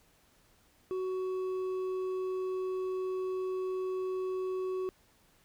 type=tone with hard clipping; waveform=triangle; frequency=373.1 Hz; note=F#4; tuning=14 cents sharp; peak=-33 dBFS; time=0.91-4.89 s; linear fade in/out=0 ms; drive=8 dB; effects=pink hiss -66 dBFS RMS until 5.44 s